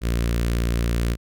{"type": "tone with notch filter", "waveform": "sawtooth", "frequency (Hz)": 58.2, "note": "A#1", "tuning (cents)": -2, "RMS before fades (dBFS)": -22, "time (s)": [0.01, 1.17], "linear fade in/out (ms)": 50, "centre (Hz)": 830, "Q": 1.2, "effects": []}